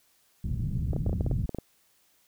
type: low-pass noise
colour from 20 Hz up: white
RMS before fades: -29 dBFS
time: 0.44-1.46 s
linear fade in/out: 5 ms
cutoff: 150 Hz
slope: 24 dB/octave
type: clicks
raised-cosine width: 2 ms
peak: -19 dBFS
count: 11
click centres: 0.933 / 0.964 / 1.064 / 1.095 / 1.13 / 1.209 / 1.264 / 1.313 / 1.493 / 1.547 / 1.586 s
effects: white hiss -66 dBFS RMS until 2.27 s